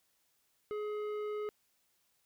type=tone with tanh clipping; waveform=triangle; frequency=421 Hz; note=G#4; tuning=24 cents sharp; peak=-37 dBFS; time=0.71-1.49 s; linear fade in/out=0 ms; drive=15 dB; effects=white hiss -75 dBFS RMS until 2.25 s